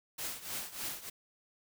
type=noise with tremolo; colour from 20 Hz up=white; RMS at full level=-37 dBFS; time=0.18-1.1 s; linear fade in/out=10 ms; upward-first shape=triangle; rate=3.3 Hz; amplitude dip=85%; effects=none